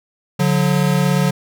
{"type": "tone pair together", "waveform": "square", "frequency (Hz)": [144.14, 181.3], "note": ["D3", "F#3"], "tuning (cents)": [-32, -35], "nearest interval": "major third", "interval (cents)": 397, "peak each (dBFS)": -17, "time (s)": [0.39, 1.31], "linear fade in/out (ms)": 10, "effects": []}